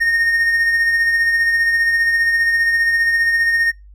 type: tone with tremolo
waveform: triangle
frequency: 1844 Hz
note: A#6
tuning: 19 cents flat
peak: -10 dBFS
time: 0-3.72 s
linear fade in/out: 20 ms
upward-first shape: sine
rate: 15 Hz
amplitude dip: 35%
effects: noise-tail reverb RT60 0.2 s tail -24 dB re dry + added 50 Hz sine -39 dBFS peak until 3.94 s